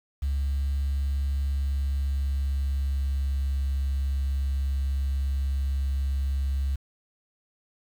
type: tone with pitch glide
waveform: sine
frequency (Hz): 69.3 to 68.23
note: C#2 to C#2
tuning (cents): 0 to -27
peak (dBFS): -22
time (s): 0.22-6.76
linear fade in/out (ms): 10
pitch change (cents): -27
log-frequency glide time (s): 1.24-3.66
effects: tanh soft clip ceiling -21 dBFS + 8-bit